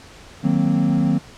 triangle chord, C half-diminished seventh, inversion first, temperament equal, 155.56 / 185 / 233.1 / 261.6 Hz, Eb3 / Gb3 / Bb3 / C4, 0 / 0 / 0 / 0 cents, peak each -19 dBFS, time 0.43-1.19 s, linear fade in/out 20 ms, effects pink hiss -43 dBFS RMS until 1.37 s + low-pass 7000 Hz 12 dB/octave

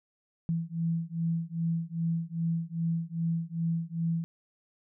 sine beating tone pair, 164.81 / 167.31 Hz, E3 / E3, 0 / +26 cents, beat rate 2.5 Hz, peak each -31 dBFS, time 0.49-4.24 s, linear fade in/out 0 ms, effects none

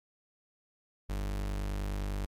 40% pulse tone, 49.64 Hz, G1, 22 cents sharp, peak -31 dBFS, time 1.09-2.26 s, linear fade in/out 10 ms, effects MP3 96 kbps

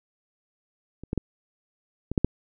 clicks, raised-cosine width 3 ms, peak -26 / -14 / -11 / -16 / -7 / -6 dBFS, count 6, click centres 1.036 / 1.131 / 1.177 / 2.116 / 2.178 / 2.246 s, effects none

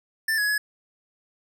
square tone with pitch steps, 1775 / 1678 / 1692 Hz, A6 / G#6 / G#6, +15 / +17 / +32 cents, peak -22 dBFS, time 0.28-0.58 s, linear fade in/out 5 ms, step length 100 ms, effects none

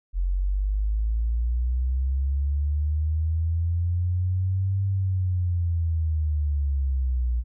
sine linear two-way sweep, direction up then down, 43.65 to 98 to 58.6 Hz, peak -21 dBFS, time 0.13-7.44 s, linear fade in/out 50 ms, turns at 4.85 s, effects none

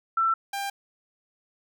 sine / sawtooth tone pair in turn, 1338 / 795.6 Hz, E6 / G5, +25 / +25 cents, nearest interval major sixth, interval 900 cents, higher first, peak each -20 / -25 dBFS, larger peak first, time 0.17-0.34 / 0.53-0.7 s, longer neither, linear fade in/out 5 ms, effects none

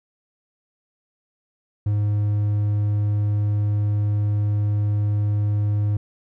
triangle tone, 103.83 Hz, G#2, in tune, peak -16 dBFS, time 1.86-5.97 s, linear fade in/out 5 ms, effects none

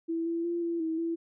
sine tone with pitch steps, 330.3 / 335.1 / 343 / 337.8 / 322.3 / 332.9 Hz, E4 / E4 / F4 / E4 / E4 / E4, +4 / +29 / -31 / +42 / -39 / +17 cents, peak -28 dBFS, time 0.08-1.16 s, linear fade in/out 20 ms, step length 180 ms, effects none

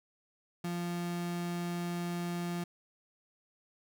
35% pulse tone, 173.8 Hz, F3, 8 cents flat, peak -32 dBFS, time 0.64-2.64 s, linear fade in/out 5 ms, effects none

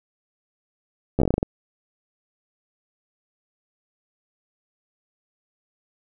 slowing click train, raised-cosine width 2 ms, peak -7 dBFS, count 10, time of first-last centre 1.19-1.429 s, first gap 12 ms, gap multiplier 1.19, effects none

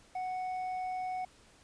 sine tone with hard clipping, 740 Hz, F#5, in tune, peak -35 dBFS, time 0.15-1.25 s, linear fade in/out 5 ms, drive 4 dB, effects pink hiss -61 dBFS RMS until 1.63 s + resampled to 22050 Hz

